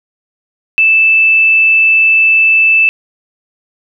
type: tone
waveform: sine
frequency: 2637 Hz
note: E7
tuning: in tune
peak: -5 dBFS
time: 0.78-2.89 s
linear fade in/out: 0 ms
effects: none